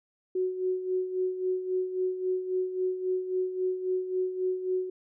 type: tone with tremolo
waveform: sine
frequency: 370 Hz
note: F#4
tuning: in tune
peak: -24 dBFS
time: 0.35-4.9 s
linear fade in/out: 5 ms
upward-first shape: sine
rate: 3.7 Hz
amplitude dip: 65%
effects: none